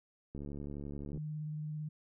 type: click train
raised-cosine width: 3 ms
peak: -31 dBFS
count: 60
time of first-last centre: 0.35-1.174 s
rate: 71.6 Hz
type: tone with vibrato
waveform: sine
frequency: 152.5 Hz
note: D#3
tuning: 34 cents flat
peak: -37 dBFS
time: 1.13-1.89 s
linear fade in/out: 10 ms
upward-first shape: sine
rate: 18 Hz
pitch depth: 17 cents each way
effects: none